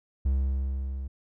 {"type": "tone with level ramp", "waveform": "triangle", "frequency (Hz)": 66.9, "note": "C2", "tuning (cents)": 39, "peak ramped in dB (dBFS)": [-19, -30], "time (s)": [0.25, 1.08], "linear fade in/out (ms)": 10, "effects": []}